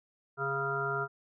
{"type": "harmonic tone with a mistuned harmonic", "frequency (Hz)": 138.59, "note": "C#3", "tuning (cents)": 0, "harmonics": [1, 3, 5, 7, 9, 10], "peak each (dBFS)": [-39, -36, -39, -41, -39, -33], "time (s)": [0.37, 1.08], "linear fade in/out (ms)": 50, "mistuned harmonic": 3, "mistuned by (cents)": -28, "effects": []}